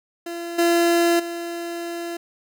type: tone with level steps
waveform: 30% pulse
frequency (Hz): 341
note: F4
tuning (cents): -41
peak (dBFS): -26 / -13 / -25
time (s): 0.26-2.17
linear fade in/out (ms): 5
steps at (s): 0.58 / 1.19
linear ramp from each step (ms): 10
effects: none